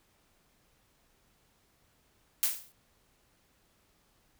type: noise with exponential decay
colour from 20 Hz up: blue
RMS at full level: -24 dBFS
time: 2.43-2.72 s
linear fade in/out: 0 ms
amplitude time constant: 61 ms
effects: pink hiss -69 dBFS RMS until 4.39 s